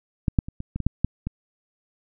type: clicks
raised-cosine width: 5 ms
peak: -8 / -6 / -22 / -19 / -16 / -15 / -7 / -7 / -15 dBFS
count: 9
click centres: 0.282 / 0.388 / 0.485 / 0.604 / 0.76 / 0.803 / 0.866 / 1.046 / 1.27 s
effects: none